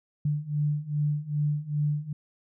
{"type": "beating tone pair", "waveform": "sine", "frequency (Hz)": [146.83, 149.33], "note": ["D3", "D3"], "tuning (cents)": [0, 29], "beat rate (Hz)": 2.5, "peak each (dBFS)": [-29, -27], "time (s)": [0.25, 2.13], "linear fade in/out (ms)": 5, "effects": []}